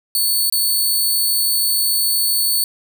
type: tone with dropouts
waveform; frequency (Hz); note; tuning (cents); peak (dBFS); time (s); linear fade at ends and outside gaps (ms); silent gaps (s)
5% pulse; 4447; C#8; +5; -8; 0.15-2.64; 1; 0.499-0.524
effects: none